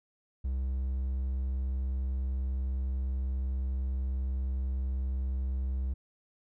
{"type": "tone", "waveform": "triangle", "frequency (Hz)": 65.3, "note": "C2", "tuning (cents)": -3, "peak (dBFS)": -27, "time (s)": [0.44, 5.94], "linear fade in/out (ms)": 10, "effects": []}